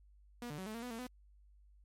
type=tone with pitch steps; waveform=sawtooth; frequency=240.8 / 148.5 / 188.1 / 216.7 / 231.6 / 247.3 / 227.2 / 250.6 Hz; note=B3 / D3 / F#3 / A3 / A#3 / B3 / A#3 / B3; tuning=-44 / +20 / +29 / -26 / -11 / +3 / -44 / +25 cents; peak=-38 dBFS; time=0.42-1.068 s; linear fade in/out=2 ms; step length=81 ms; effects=added 50 Hz sine -60 dBFS peak until 1.84 s + MP3 64 kbps